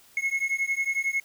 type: beating tone pair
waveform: triangle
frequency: 2171 / 2182 Hz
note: C#7 / C#7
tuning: -37 / -28 cents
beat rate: 11 Hz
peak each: -26 dBFS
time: 0.17-1.2 s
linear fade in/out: 2 ms
effects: white hiss -56 dBFS RMS until 1.24 s